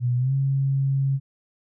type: tone with pitch glide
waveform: sine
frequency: 122.9 to 136.37 Hz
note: B2 to C#3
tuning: -8 to -28 cents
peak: -19 dBFS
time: 0-1.2 s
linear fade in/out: 50 ms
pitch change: +180 cents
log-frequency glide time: 0.17-0.33 s
effects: none

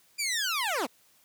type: linear sweep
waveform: 15% pulse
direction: down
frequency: 2425 to 201.8 Hz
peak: -21 dBFS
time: 0.18-0.87 s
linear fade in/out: 20 ms
effects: white hiss -63 dBFS RMS until 1.24 s + high-pass 60 Hz 12 dB/octave

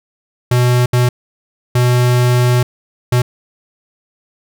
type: tone bursts at uneven times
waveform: square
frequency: 123.47 Hz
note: B2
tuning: in tune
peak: -10 dBFS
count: 4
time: 0.51-0.86 / 0.93-1.09 / 1.75-2.63 / 3.12-3.22 s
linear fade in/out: 5 ms
effects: none

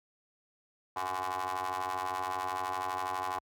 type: ring-modulated tone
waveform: 25% pulse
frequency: 92.5 Hz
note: F#2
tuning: in tune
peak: -26 dBFS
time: 0.96-3.39 s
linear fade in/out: 5 ms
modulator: 931 Hz
effects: high-pass 60 Hz 12 dB/octave

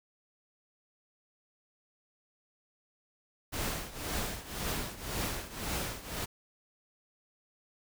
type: noise with tremolo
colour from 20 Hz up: pink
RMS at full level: -33 dBFS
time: 3.52-6.26 s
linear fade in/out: 20 ms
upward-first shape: triangle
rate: 1.9 Hz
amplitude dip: 85%
effects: none

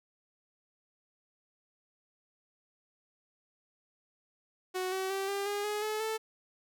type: tone with pitch steps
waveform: sawtooth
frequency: 370 / 379.3 / 388.8 / 398.6 / 408.6 / 418.9 / 429.5 / 440.3 Hz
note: F#4 / F#4 / G4 / G4 / G#4 / G#4 / A4 / A4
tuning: 0 / +43 / -14 / +29 / -28 / +15 / -42 / +1 cents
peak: -28 dBFS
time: 4.74-6.18 s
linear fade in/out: 20 ms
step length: 180 ms
effects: none

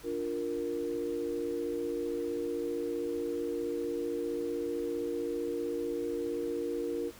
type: chord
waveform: sine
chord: Bb major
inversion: first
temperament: equal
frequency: 293.7 / 349.2 / 466.2 Hz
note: D4 / F4 / Bb4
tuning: 0 / 0 / 0 cents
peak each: -38 / -36 / -34 dBFS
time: 0.03-7.12 s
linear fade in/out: 50 ms
effects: pink hiss -53 dBFS RMS until 7.19 s

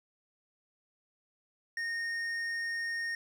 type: tone with hard clipping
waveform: sine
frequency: 1846 Hz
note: A#6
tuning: 17 cents flat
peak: -34 dBFS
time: 1.77-3.15 s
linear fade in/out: 2 ms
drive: 7 dB
effects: none

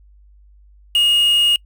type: tone with quantisation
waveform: triangle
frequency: 2862 Hz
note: F7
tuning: 42 cents sharp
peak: -10 dBFS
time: 0.95-1.56 s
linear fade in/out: 2 ms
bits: 5
effects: noise-tail reverb RT60 0.1 s tail -26 dB re dry + added 50 Hz sine -45 dBFS peak until 1.65 s

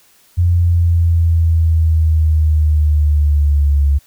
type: linear sweep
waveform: sine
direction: down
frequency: 87.7 to 70.2 Hz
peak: -9 dBFS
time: 0.37-3.99 s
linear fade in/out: 20 ms
effects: white hiss -51 dBFS RMS until 4.06 s

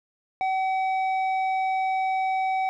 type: tone with low-pass filter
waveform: square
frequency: 760 Hz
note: F#5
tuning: 46 cents sharp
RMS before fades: -25 dBFS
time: 0.41-2.69 s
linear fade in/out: 0 ms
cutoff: 1900 Hz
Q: 1.3
effects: none

